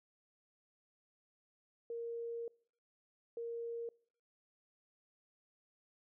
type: tone bursts at uneven times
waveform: sine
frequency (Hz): 466.2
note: A#4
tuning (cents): 0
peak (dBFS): -39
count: 2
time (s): 1.9-2.48 / 3.37-3.89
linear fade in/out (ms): 2
effects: noise-tail reverb RT60 0.6 s tail -26 dB re dry